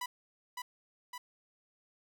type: tone with echo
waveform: sawtooth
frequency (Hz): 988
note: B5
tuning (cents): 0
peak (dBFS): -32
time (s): 0.01-0.06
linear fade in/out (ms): 5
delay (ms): 560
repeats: 2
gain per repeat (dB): -3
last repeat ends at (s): 1.18
effects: none